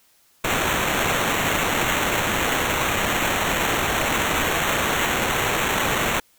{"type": "noise with sample-and-hold", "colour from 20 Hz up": "white", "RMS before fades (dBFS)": -22, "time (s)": [0.44, 6.2], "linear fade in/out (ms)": 5, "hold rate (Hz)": 4900, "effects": ["white hiss -59 dBFS RMS until 6.38 s"]}